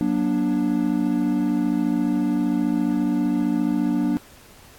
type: chord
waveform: triangle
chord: Gb augmented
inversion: none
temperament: equal with one note detuned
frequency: 185 / 238.8 / 293.7 Hz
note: Gb3 / Bb3 / D4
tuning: 0 / +42 / 0 cents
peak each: -24 / -21 / -20 dBFS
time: 0.01-4.17 s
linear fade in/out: 0 ms
effects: pink hiss -49 dBFS RMS until 4.78 s + AAC 64 kbps